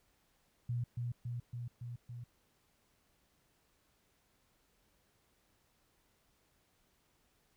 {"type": "tone with echo", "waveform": "sine", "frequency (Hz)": 120.5, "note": "B2", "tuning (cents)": -42, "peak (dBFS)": -33, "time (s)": [0.69, 0.84], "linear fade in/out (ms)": 5, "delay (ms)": 280, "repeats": 5, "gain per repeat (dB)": -2, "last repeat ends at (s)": 2.24, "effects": ["pink hiss -74 dBFS RMS until 7.56 s"]}